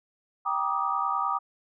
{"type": "chord", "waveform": "sine", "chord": "Eb major seventh", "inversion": "first", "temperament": "equal with one note detuned", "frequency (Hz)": [784, 950.3, 1174.7, 1244.5], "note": ["G5", "Bb5", "D6", "Eb6"], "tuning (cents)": [0, 33, 0, 0], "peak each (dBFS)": [-32, -32, -29, -29], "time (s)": [0.45, 1.39], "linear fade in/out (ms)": 20, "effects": []}